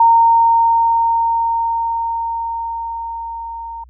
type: tone with level ramp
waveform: sine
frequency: 921 Hz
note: A#5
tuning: 21 cents flat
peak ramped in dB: -6 to -26 dBFS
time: 0-3.84 s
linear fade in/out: 5 ms
effects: added 61 Hz sine -41 dBFS peak until 3.89 s